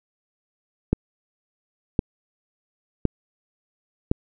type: click train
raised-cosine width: 3 ms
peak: -5 dBFS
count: 4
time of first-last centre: 0.93-4.115 s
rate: 0.942 Hz
effects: none